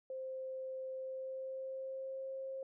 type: tone with pitch glide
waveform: sine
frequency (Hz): 523.3 to 533.1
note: C5 to C5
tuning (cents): 0 to +32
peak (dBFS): -40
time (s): 0.1-2.63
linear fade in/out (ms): 2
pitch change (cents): +32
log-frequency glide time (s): 0.95-2.3
effects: none